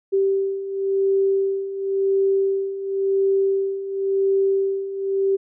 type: beating tone pair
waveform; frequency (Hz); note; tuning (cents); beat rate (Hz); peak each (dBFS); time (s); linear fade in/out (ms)
sine; 389.3 / 390.24; G4 / G4; -12 / -8; 0.94; -24 / -19; 0.12-5.37; 20
effects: none